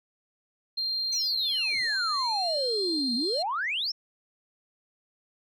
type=tone; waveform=sine; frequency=4186 Hz; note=C8; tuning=in tune; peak=-26 dBFS; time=0.77-3.43 s; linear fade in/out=10 ms
type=exponential two-way sweep; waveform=sine; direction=down then up; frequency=6200 to 226.8 to 5590 Hz; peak=-26 dBFS; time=1.12-3.92 s; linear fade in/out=10 ms; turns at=3.15 s
effects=tanh soft clip ceiling -21 dBFS